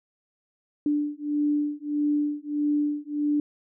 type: beating tone pair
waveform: sine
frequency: 293.7 / 295.3 Hz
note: D4 / D4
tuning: 0 / +10 cents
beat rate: 1.6 Hz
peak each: -26 / -26 dBFS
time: 0.86-3.4 s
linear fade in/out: 2 ms
effects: none